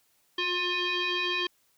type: tone with frequency modulation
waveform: sine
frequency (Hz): 351.7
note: F4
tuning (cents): +12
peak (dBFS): -26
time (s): 0.38-1.47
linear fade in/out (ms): 5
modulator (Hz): 710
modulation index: 5.1
effects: white hiss -68 dBFS RMS until 1.77 s